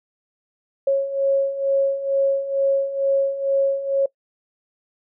sine beating tone pair, 547 / 549.2 Hz, C#5 / C#5, -23 / -16 cents, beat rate 2.2 Hz, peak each -23 / -18 dBFS, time 0.87-4.06 s, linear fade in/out 5 ms, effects noise-tail reverb RT60 0.1 s tail -22 dB re dry

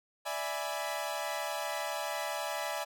sawtooth chord, E dominant seventh, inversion third, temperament equal, 587.3 / 659.3 / 830.6 / 987.8 Hz, D5 / E5 / G#5 / B5, 0 / 0 / 0 / 0 cents, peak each -35 / -35 / -35 / -38 dBFS, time 0.25-2.85 s, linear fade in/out 20 ms, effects none

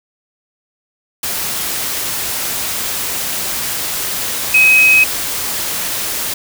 sine tone in noise, 2540 Hz, D#7, 35 cents sharp, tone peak -6 dBFS, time 4.54-5.04 s, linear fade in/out 5 ms, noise white, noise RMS -20 dBFS, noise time 1.23-6.34 s, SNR +11 dB, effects none

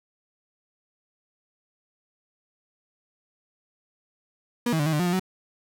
35% pulse tone with pitch steps, 240.3 / 160.6 / 146.6 / 159.3 / 149.4 / 178.4 / 175.7 / 186.6 Hz, B3 / E3 / D3 / D#3 / D3 / F3 / F3 / F#3, -47 / -45 / -3 / +41 / +30 / +37 / +11 / +15 cents, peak -20 dBFS, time 4.66-5.196 s, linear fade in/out 5 ms, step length 67 ms, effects none

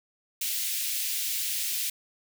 white high-pass noise, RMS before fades -30 dBFS, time 0.41-1.9 s, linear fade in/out 5 ms, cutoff 2300 Hz, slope 24 dB/octave, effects none

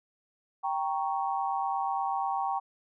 sine chord, G diminished, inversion none, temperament equal, 784 / 932.3 / 1108.7 Hz, G5 / Bb5 / Db6, 0 / 0 / 0 cents, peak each -30 / -33 / -34 dBFS, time 0.63-2.6 s, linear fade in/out 20 ms, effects none

